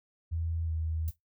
sine tone with pitch glide, 82.41 to 80.06 Hz, E2 to D#2, 0 to +50 cents, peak -29 dBFS, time 0.31-1.11 s, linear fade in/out 20 ms, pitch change -50 cents, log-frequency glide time 0.65-0.71 s
violet noise with exponential decay, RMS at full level -40 dBFS, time 1.08-1.16 s, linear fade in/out 0 ms, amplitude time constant 17 ms
effects noise-tail reverb RT60 0.2 s tail -26 dB re dry

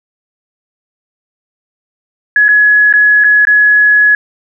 sine tone with dropouts, 1688 Hz, G#6, 28 cents sharp, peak -4 dBFS, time 2.36-4.15 s, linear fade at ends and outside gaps 2 ms, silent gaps 2.483-2.488 / 2.927-2.937 / 3.239-3.243 / 3.452-3.471 s, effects none

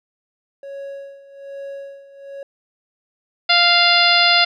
triangle tone with tremolo, 554.4 Hz, C#5, in tune, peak -26 dBFS, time 0.63-2.43 s, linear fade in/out 2 ms, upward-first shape sine, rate 1.2 Hz, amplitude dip 80%
harmonic tone, 697 Hz, F5, 4 cents flat, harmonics 1 / 2 / 3 / 4 / 5 / 6 / 7, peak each -19 / -19 / -19 / -19 / -19 / -19 / -19 dBFS, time 3.49-4.45 s, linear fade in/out 10 ms
effects none

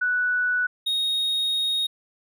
sine / triangle tone pair in turn, 1480 / 3736 Hz, F#6 / A#7, 0 / +3 cents, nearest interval octave + major third, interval 1603 cents, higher second, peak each -20 dBFS, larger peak neither, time 0.01-0.67 / 0.86-1.87 s, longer second, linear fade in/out 10 ms, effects none

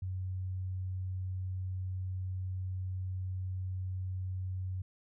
sine tone, 93 Hz, F#2, 9 cents sharp, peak -34 dBFS, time 0.02-4.82 s, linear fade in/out 5 ms, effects none

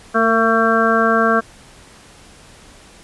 harmonic tone with a mistuned harmonic, 225 Hz, A3, 39 cents sharp, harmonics 1 / 2 / 3 / 5 / 6 / 7, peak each -19 / -19 / -19 / -19 / -19 / -19 dBFS, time 0.14-1.41 s, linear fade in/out 20 ms, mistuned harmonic 2, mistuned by +21 cents, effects pink hiss -44 dBFS RMS until 3.03 s + resampled to 24000 Hz

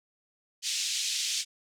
white band-pass noise, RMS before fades -31 dBFS, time 0.62-1.45 s, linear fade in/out 50 ms, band 2700 to 7100 Hz, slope 24 dB/octave, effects none

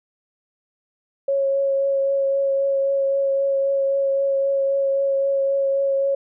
sine tone with vibrato, 549 Hz, C#5, 17 cents flat, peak -17 dBFS, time 1.28-6.15 s, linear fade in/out 5 ms, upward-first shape triangle, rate 3.8 Hz, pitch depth 14 cents each way, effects none

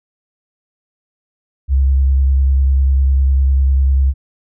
sine tone with vibrato, 67.3 Hz, C2, 49 cents sharp, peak -9 dBFS, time 1.68-4.14 s, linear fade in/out 50 ms, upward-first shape triangle, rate 10 Hz, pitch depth 30 cents each way, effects none

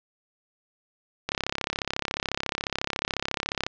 click train, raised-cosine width 0.2 ms, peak -8 dBFS, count 82, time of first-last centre 1.29-3.665 s, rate 34.1 Hz, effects low-pass 5000 Hz 12 dB/octave

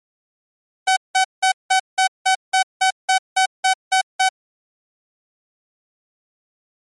sawtooth tone bursts, 757 Hz, F#5, 39 cents sharp, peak -9 dBFS, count 13, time 0.87-4.291 s, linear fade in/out 10 ms, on 97 ms, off 180 ms, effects MP3 48 kbps

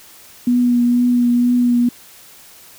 sine tone with vibrato, 243.1 Hz, B3, 27 cents flat, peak -11 dBFS, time 0.47-1.89 s, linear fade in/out 5 ms, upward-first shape triangle, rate 2.1 Hz, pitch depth 20 cents each way, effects white hiss -43 dBFS RMS until 2.78 s

